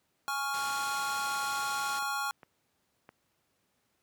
square chord, Db major, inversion second, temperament equal, 830.6 / 1108.7 / 1396.9 Hz, Ab5 / Db6 / F6, 0 / 0 / 0 cents, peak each -37 / -37 / -35 dBFS, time 0.28-2.31 s, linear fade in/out 0 ms
white low-pass noise, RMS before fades -44 dBFS, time 0.54-1.99 s, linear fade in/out 0 ms, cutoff 9400 Hz, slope 48 dB/octave
clicks, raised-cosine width 0.5 ms, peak -34 dBFS, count 3, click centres 2.025 / 2.432 / 3.091 s
effects pink hiss -75 dBFS RMS until 4.02 s + high-pass 100 Hz 12 dB/octave

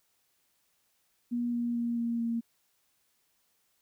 sine tone with pitch steps, 240 / 237.9 / 235.9 / 233.8 / 231.8 Hz, B3 / A#3 / A#3 / A#3 / A#3, -49 / +35 / +21 / +5 / -10 cents, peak -28 dBFS, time 1.31-2.41 s, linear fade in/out 20 ms, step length 220 ms, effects white hiss -73 dBFS RMS until 3.81 s

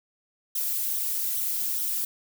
violet noise with flanger, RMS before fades -28 dBFS, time 0.55-2.05 s, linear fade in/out 5 ms, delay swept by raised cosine 0.41 to 3.61 ms, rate 2.4 Hz, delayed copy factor -0.8, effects none

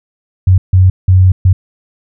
sine tone bursts at uneven times, 92.9 Hz, F#2, 7 cents sharp, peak -3 dBFS, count 4, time 0.47-0.58 / 0.73-0.9 / 1.08-1.32 / 1.45-1.53 s, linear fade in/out 5 ms, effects none

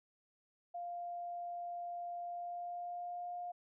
sine tone with pitch glide, 698.5 to 707.4 Hz, F5 to F5, 0 to +22 cents, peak -40 dBFS, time 0.74-3.52 s, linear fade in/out 10 ms, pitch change +22 cents, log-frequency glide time 2.22-3.34 s, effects none

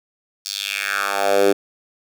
10% pulse tone with high-pass filter sweep, 99.7 Hz, G2, 30 cents sharp, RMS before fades -20 dBFS, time 0.45-1.53 s, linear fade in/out 10 ms, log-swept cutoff 5100 to 350 Hz, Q 3, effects none

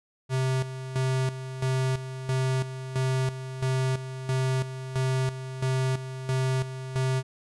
square tone with tremolo, 130.81 Hz, C3, in tune, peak -24 dBFS, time 0.29-7.23 s, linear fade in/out 50 ms, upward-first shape square, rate 1.5 Hz, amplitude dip 70%, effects resampled to 24000 Hz

